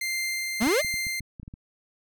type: tone with tremolo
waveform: sawtooth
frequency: 2093 Hz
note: C7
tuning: in tune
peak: -23 dBFS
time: 0.01-1.2 s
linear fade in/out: 5 ms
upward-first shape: sine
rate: 1.4 Hz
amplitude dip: 25%
type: exponential sweep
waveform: 45% pulse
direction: up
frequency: 200 to 659.3 Hz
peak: -21 dBFS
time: 0.6-0.82 s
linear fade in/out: 20 ms
type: clicks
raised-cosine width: 5 ms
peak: -28 dBFS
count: 10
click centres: 0.625 / 0.671 / 0.847 / 0.941 / 1.068 / 1.206 / 1.398 / 1.431 / 1.479 / 1.539 s
effects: none